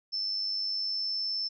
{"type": "tone with amplitude modulation", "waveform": "sine", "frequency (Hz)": 5300, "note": "E8", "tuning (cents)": 9, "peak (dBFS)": -27, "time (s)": [0.12, 1.49], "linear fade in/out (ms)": 20, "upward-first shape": "sine", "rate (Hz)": 99.7, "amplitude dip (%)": 45, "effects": []}